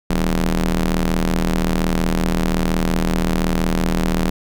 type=ring-modulated tone; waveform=sawtooth; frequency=81.2 Hz; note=E2; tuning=26 cents flat; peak=-9 dBFS; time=0.1-4.3 s; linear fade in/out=5 ms; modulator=104 Hz; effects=none